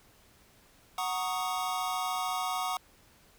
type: chord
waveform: square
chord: D# minor seventh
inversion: first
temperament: equal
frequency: 740 / 932.3 / 1108.7 / 1244.5 Hz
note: F#5 / A#5 / C#6 / D#6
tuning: 0 / 0 / 0 / 0 cents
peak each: -35 / -39 / -37 / -37 dBFS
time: 0.98-2.77 s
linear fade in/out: 2 ms
effects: pink hiss -61 dBFS RMS until 3.38 s